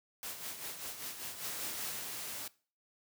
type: noise with tremolo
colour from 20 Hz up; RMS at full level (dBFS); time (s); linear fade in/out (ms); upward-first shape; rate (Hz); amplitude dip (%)
white; -41; 0.23-1.99; 0; sine; 5.1; 55
type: noise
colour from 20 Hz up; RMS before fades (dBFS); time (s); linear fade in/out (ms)
white; -42; 1.44-2.48; 5
effects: noise-tail reverb RT60 0.4 s tail -21 dB re dry + high-pass 80 Hz 12 dB/octave